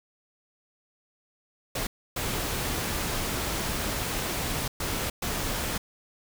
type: noise bursts at uneven times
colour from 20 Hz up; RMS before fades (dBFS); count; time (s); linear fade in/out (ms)
pink; -30; 4; 1.75-1.87 / 2.16-4.68 / 4.8-5.1 / 5.22-5.78; 5
effects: none